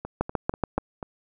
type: two click trains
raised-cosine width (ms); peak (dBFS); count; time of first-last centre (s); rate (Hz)
1; -9 / -19; 5 / 5; 0.21-0.78 / 0.05-1.028; 7.02 / 4.09
effects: none